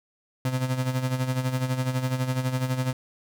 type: tone with tremolo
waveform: 35% pulse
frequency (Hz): 128.7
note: C3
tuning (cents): -28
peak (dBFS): -20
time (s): 0.45-2.93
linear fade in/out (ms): 2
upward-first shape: sine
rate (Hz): 12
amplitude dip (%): 65
effects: none